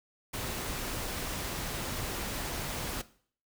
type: noise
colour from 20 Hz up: pink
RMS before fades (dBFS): -36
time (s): 0.33-3.02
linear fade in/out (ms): 10
effects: noise-tail reverb RT60 0.5 s tail -17 dB re dry